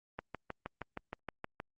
click train, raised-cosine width 0.5 ms, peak -24 dBFS, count 10, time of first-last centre 0.19-1.601 s, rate 6.38 Hz, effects Opus 32 kbps

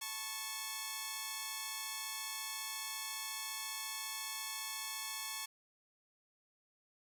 5% pulse tone pair together, 873.1 / 1100 Hz, A5 / C#6, -14 / -14 cents, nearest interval major third, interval 400 cents, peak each -32 / -30 dBFS, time 0.01-5.46 s, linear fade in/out 10 ms, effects none

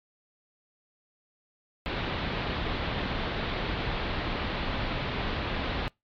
pink low-pass noise, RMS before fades -31 dBFS, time 1.86-5.88 s, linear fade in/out 0 ms, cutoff 4100 Hz, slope 48 dB/octave, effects noise-tail reverb RT60 0.2 s tail -25 dB re dry + MP3 64 kbps

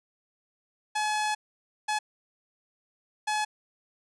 sawtooth tone bursts at uneven times, 850 Hz, G#5, 40 cents sharp, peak -22 dBFS, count 3, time 0.95-1.35 / 1.88-1.99 / 3.27-3.45 s, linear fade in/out 10 ms, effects resampled to 22050 Hz

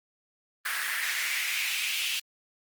pink noise with high-pass filter sweep, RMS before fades -30 dBFS, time 0.65-2.2 s, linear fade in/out 10 ms, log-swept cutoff 1600 to 2900 Hz, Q 3.7, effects Opus 32 kbps

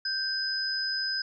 sine tone pair together, 1562 / 5022 Hz, G6 / D#8, -7 / +15 cents, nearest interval octave + minor sixth, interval 2022 cents, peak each -32 / -29 dBFS, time 0.05-1.22 s, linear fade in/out 5 ms, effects none

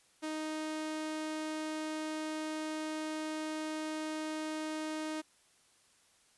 sawtooth tone, 311.1 Hz, D#4, in tune, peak -32 dBFS, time 0.22-5.22 s, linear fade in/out 20 ms, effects white hiss -67 dBFS RMS until 6.37 s + resampled to 24000 Hz

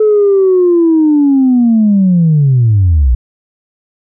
sine linear sweep, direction down, 434.1 to 56.2 Hz, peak -4 dBFS, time 0-3.15 s, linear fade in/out 5 ms, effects tanh soft clip ceiling -2 dBFS

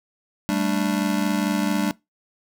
square chord, G suspended second, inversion none, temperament just, 196 / 220.5 / 294 Hz, G3 / A3 / D4, 0 / +4 / +2 cents, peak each -25 / -27 / -25 dBFS, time 0.49-1.91 s, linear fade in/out 0 ms, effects noise-tail reverb RT60 0.2 s tail -22 dB re dry

